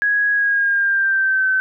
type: tone with pitch glide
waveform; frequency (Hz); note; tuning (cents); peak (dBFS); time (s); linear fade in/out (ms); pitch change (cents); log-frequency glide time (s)
sine; 1661.2 to 1532.2; G#6 to G6; 0 to -40; -14; 0.02-1.6; 0; -140; 0.32-1.48
effects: none